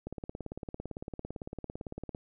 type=click train; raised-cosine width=2 ms; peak=-25 dBFS; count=38; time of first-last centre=0.07-2.149 s; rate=17.8 Hz; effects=none